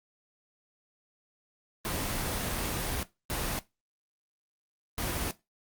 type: noise bursts at uneven times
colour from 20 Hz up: pink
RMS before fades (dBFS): -32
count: 3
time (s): 1.85-3.03 / 3.3-3.59 / 4.98-5.31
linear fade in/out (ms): 0
effects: noise-tail reverb RT60 0.2 s tail -17 dB re dry + Opus 24 kbps